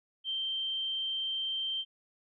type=tone; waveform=sine; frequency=3136 Hz; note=G7; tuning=in tune; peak=-31 dBFS; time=0.24-1.85 s; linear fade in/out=50 ms; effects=none